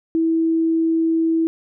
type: tone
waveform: sine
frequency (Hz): 326.3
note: E4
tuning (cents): -18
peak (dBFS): -15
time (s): 0.15-1.47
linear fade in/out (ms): 0
effects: none